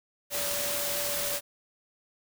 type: tone in noise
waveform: sine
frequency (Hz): 576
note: D5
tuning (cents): -34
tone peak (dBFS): -36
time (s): 0.3-1.41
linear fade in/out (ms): 50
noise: white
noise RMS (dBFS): -31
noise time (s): 0.3-1.41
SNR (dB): -8
effects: none